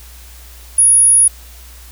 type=tone; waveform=sine; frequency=10380 Hz; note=E9; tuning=28 cents flat; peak=-6 dBFS; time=0.78-1.28 s; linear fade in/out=5 ms; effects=added 60 Hz sine -36 dBFS peak until 1.91 s + white hiss -41 dBFS RMS until 1.91 s